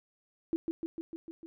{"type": "tone with echo", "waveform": "sine", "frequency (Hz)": 329.6, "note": "E4", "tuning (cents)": 0, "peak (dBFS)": -26, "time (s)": [0.53, 0.56], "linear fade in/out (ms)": 0, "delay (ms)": 150, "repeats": 6, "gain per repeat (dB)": -3, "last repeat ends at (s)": 1.46, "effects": []}